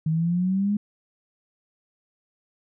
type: exponential sweep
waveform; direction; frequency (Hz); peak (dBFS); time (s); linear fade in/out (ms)
sine; up; 155.56 to 210; -20; 0.06-0.77; 5
effects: none